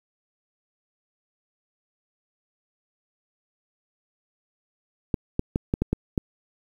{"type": "clicks", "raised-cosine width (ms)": 3, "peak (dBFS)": -9, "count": 7, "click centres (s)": [5.142, 5.394, 5.559, 5.739, 5.82, 5.93, 6.178], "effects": ["8-bit"]}